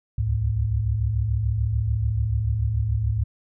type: tone cluster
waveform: sine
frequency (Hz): 67.4 / 74.3 / 107.8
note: C#2 / D2 / A2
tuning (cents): -48 / +21 / -35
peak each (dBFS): -27 / -27 / -22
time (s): 0.18-3.24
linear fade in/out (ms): 5
effects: none